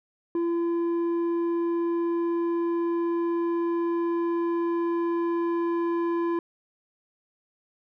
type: tone with low-pass filter sweep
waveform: square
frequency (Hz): 339.5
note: F4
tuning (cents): -49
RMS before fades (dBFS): -26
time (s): 0.35-6.39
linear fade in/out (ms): 2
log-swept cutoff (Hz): 690 to 1100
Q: 1.1
effects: none